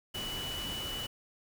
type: tone in noise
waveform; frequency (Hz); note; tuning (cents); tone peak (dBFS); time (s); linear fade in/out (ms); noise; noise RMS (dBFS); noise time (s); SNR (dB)
sine; 2960; F#7; 0; -37; 0.14-1.07; 10; pink; -41; 0.14-1.07; +1
effects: none